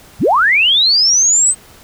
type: linear sweep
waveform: sine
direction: up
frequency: 36.71 to 8300 Hz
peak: -8 dBFS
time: 0.19-1.55 s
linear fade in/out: 50 ms
effects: pink hiss -42 dBFS RMS until 1.83 s